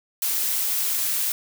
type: noise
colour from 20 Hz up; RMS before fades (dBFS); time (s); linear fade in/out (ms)
blue; -24; 0.22-1.32; 2
effects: none